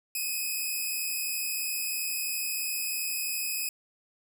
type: tone pair together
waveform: 5% pulse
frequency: 2479 / 2562 Hz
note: D#7 / E7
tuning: -7 / -50 cents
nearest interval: minor second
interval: 57 cents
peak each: -23 dBFS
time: 0.15-3.69 s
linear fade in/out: 2 ms
effects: none